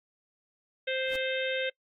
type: harmonic tone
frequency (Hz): 523.3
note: C5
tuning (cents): 0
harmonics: 1 / 3 / 4 / 5 / 6 / 7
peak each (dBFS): -31 / -36 / -37 / -38 / -39 / -39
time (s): 0.87-1.7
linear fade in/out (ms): 10
type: noise with exponential growth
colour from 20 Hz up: pink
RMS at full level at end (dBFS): -41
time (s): 1.02-1.16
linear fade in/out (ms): 1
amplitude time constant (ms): 29
effects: noise-tail reverb RT60 0.1 s tail -23 dB re dry + AAC 48 kbps